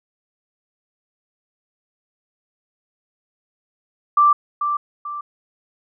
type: tone with echo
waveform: sine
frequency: 1174.7 Hz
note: D6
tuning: in tune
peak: -10 dBFS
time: 4.17-4.33 s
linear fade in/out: 5 ms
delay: 440 ms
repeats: 2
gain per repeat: -8 dB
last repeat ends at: 5.21 s
effects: none